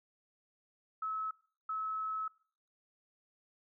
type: tone bursts at uneven times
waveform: sine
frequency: 1294 Hz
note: E6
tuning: 32 cents flat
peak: -34 dBFS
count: 2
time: 1.02-1.31 / 1.69-2.28 s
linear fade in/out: 5 ms
effects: noise-tail reverb RT60 0.6 s tail -24 dB re dry